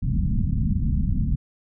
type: low-pass noise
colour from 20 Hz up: pink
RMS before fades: -22 dBFS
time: 0.02-1.36 s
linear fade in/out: 10 ms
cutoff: 230 Hz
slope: 48 dB/octave
effects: none